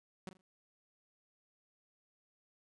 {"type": "tone with echo", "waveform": "sawtooth", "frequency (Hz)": 186.9, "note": "F#3", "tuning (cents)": 18, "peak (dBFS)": -38, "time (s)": [0.27, 0.29], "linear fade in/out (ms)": 0, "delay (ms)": 40, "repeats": 3, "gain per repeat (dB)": -11, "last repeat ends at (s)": 0.41, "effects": ["resampled to 24000 Hz"]}